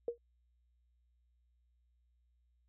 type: tone with exponential decay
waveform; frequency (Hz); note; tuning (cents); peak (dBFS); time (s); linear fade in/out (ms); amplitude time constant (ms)
sine; 472.7; A#4; +24; -29; 0.08-0.18; 2; 21
effects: added 60 Hz sine -70 dBFS peak until 2.68 s